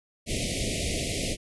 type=band-stop noise; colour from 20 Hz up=pink; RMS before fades=-29 dBFS; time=0.26-1.37 s; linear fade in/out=50 ms; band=690 to 2000 Hz; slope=96 dB/octave; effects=resampled to 24000 Hz